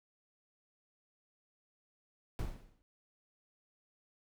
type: noise with exponential decay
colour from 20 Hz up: brown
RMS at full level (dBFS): -34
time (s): 2.39-2.82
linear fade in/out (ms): 0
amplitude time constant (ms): 93
effects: none